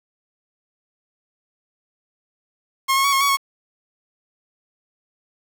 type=tone with pitch steps; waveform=sawtooth; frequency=1075 / 1089 / 1124 / 1083 / 1126 / 1101 Hz; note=C6 / C#6 / C#6 / C#6 / C#6 / C#6; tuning=+47 / -31 / +24 / -41 / +27 / -12 cents; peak=-12 dBFS; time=2.88-3.372 s; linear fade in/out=20 ms; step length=82 ms; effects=7-bit